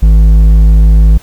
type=tone with hard clipping; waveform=sine; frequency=53.1 Hz; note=G#1; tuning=39 cents sharp; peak=-3 dBFS; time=0.02-1.18 s; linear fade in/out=10 ms; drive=6 dB; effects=pink hiss -39 dBFS RMS until 1.22 s